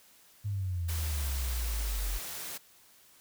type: exponential sweep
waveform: sine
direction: down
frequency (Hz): 104.4 to 43.63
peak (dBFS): -30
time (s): 0.44-2.19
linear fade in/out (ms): 20
type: noise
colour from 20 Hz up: white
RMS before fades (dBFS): -40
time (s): 0.88-2.58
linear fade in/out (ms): 10
effects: white hiss -60 dBFS RMS until 3.2 s